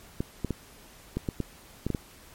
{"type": "clicks", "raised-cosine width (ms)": 3, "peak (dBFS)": -15, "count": 9, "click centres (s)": [0.205, 0.447, 0.507, 1.17, 1.288, 1.403, 1.866, 1.903, 1.948], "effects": ["pink hiss -52 dBFS RMS until 2.34 s", "MP3 64 kbps"]}